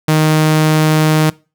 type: tone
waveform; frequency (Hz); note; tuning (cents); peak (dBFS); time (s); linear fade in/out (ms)
sawtooth; 155.56; D#3; 0; -5; 0.08-1.3; 5
effects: noise-tail reverb RT60 0.3 s tail -22 dB re dry